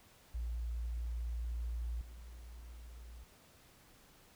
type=tone with level steps; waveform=sine; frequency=58.27 Hz; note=A#1; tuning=in tune; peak=-35 / -48 dBFS; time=0.34-3.24 s; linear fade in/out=10 ms; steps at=2.01 s; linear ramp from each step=2 ms; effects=tanh soft clip ceiling -31 dBFS + pink hiss -63 dBFS RMS until 4.35 s